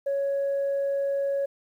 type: tone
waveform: sine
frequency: 556 Hz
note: C#5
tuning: 5 cents sharp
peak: -22 dBFS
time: 0.06-1.46 s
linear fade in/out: 10 ms
effects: tanh soft clip ceiling -21 dBFS + 10-bit